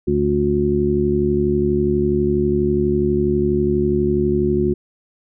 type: harmonic tone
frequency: 72.2 Hz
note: D2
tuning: 29 cents flat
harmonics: 1 / 2 / 3 / 4 / 5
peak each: -25 / -24 / -21 / -28 / -17 dBFS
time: 0.07-4.74 s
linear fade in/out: 10 ms
effects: none